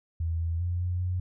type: tone with pitch steps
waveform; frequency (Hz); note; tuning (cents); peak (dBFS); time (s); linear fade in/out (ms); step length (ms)
sine; 82.5 / 83.2 / 87.9 / 89.3 / 90.6; E2 / E2 / F2 / F2 / F#2; +2 / +17 / +12 / +39 / -36; -26; 0.2-1.2; 5; 200
effects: none